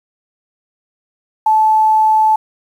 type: tone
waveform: sine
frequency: 870 Hz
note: A5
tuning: 20 cents flat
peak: -8 dBFS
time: 1.46-2.36 s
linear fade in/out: 5 ms
effects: 7-bit